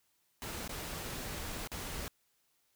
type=noise with dropouts; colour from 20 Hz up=pink; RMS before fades=-41 dBFS; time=0.42-2.08 s; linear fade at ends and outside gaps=0 ms; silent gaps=0.677-0.693 / 1.674-1.717 s; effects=white hiss -75 dBFS RMS until 2.75 s